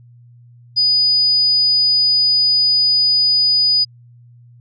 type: tone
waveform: sine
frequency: 4950 Hz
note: D#8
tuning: 10 cents flat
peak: -11 dBFS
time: 0.76-3.85 s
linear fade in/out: 20 ms
effects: added 120 Hz sine -42 dBFS peak until 4.6 s